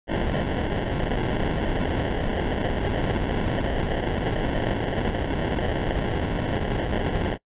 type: noise with sample-and-hold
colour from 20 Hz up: pink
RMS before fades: -25 dBFS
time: 0.07-7.38 s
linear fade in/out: 50 ms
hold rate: 1225 Hz
effects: noise-tail reverb RT60 0.1 s tail -21 dB re dry + resampled to 8000 Hz